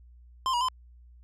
square tone with pitch steps, 1045 / 961 / 1025 Hz, C6 / B5 / C6, -2 / -48 / -36 cents, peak -25 dBFS, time 0.46-0.685 s, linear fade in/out 0 ms, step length 75 ms, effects added 60 Hz sine -50 dBFS peak until 1.23 s + low-pass 7000 Hz 12 dB/octave

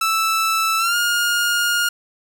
sawtooth tone with pitch glide, 1318.5 to 1421.3 Hz, E6 to F6, 0 to +30 cents, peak -13 dBFS, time 0.01-1.89 s, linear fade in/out 5 ms, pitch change +130 cents, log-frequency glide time 0.78-0.96 s, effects none

